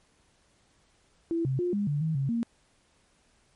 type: tone with pitch steps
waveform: sine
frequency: 333.5 / 132.3 / 354.6 / 204 / 145.6 / 159.2 / 136.5 / 232.7 Hz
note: E4 / C3 / F4 / G#3 / D3 / D#3 / C#3 / A#3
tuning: +20 / +20 / +26 / -31 / -15 / +40 / -26 / -3 cents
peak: -25 dBFS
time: 1.31-2.43 s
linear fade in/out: 0 ms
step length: 140 ms
effects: pink hiss -66 dBFS RMS until 3.55 s + MP3 48 kbps